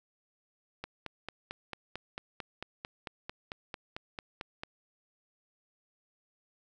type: click train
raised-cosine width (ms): 0.3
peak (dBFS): -22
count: 18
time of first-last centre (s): 0.84-4.635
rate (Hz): 4.48
effects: none